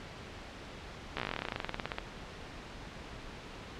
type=slowing click train; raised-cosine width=0.3 ms; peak=-17 dBFS; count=25; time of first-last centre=1.17-1.984 s; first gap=14 ms; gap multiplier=1.07; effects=pink hiss -46 dBFS RMS until 3.79 s + low-pass 4000 Hz 12 dB/octave